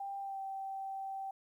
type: tone with pitch glide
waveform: sine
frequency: 791 to 776.5 Hz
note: G5 to G5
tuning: +15 to -17 cents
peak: -38 dBFS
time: 0-1.31 s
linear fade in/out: 5 ms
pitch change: -32 cents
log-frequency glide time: 0.2-0.39 s
effects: 12-bit